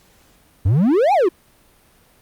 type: exponential two-way sweep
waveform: triangle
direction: up then down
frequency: 84.7 to 855 to 325.8 Hz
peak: -10 dBFS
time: 0.65-1.29 s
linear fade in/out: 10 ms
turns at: 1.13 s
effects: pink hiss -54 dBFS RMS until 2.21 s + Opus 48 kbps